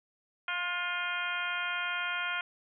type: harmonic tone with a mistuned harmonic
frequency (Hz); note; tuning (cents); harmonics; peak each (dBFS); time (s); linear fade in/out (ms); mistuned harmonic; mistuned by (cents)
352.2; F4; +15; 2 / 3 / 4 / 5 / 6 / 7 / 8 / 9; -43 / -40 / -34 / -43 / -40 / -38 / -46 / -41; 0.48-2.41; 2; 4; +20
effects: none